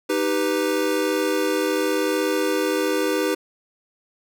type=chord; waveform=square; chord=Eb augmented; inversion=none; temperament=equal; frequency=311.1 / 392 / 493.9 Hz; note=Eb4 / G4 / B4; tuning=0 / 0 / 0 cents; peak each=-25 dBFS; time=0.09-3.35 s; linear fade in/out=10 ms; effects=none